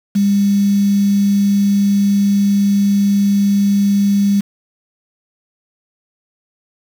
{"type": "tone with quantisation", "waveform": "sine", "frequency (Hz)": 200.6, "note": "G3", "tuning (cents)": 40, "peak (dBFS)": -10, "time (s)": [0.15, 4.41], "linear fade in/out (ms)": 10, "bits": 5, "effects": []}